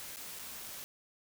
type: noise with dropouts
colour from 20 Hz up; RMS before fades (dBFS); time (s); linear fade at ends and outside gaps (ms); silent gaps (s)
white; -45; 0-0.84; 0; 0.161-0.169 / 0.39-0.394
effects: none